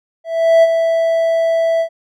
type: tone with ADSR envelope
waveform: triangle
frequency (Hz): 659.3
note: E5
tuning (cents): 0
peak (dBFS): -3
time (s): 0.24-1.89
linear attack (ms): 390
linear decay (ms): 34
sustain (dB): -7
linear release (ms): 84
effects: none